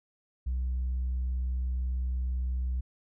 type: tone with tanh clipping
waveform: triangle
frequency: 63 Hz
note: B1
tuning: 35 cents sharp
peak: -28 dBFS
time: 0.46-2.81 s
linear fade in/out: 10 ms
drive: 6 dB
effects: none